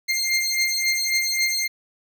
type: beating tone pair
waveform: 20% pulse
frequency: 2107 / 2110.7 Hz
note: C7 / C7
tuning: +12 / +15 cents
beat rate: 3.7 Hz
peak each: -18 dBFS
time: 0.08-1.68 s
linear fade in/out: 20 ms
effects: none